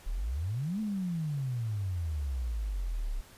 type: exponential two-way sweep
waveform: sine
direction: up then down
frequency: 32.99 to 221.1 to 32.99 Hz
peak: -30 dBFS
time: 0.06-3.21 s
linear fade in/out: 10 ms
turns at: 0.8 s
effects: pink hiss -55 dBFS RMS until 3.37 s + resampled to 32000 Hz